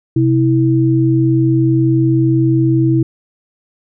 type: tone pair together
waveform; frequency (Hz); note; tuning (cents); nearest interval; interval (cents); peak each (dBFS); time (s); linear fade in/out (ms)
sine; 129.2 / 325.6; C3 / E4; -21 / -21; octave + major third; 1600; -12; 0.16-3.03; 5
effects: none